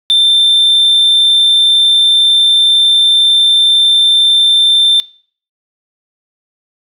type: tone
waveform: sine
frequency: 3569 Hz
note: A7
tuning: 24 cents sharp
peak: -4 dBFS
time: 0.1-5 s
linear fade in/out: 0 ms
effects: noise-tail reverb RT60 0.5 s tail -22 dB re dry + tanh soft clip ceiling -4 dBFS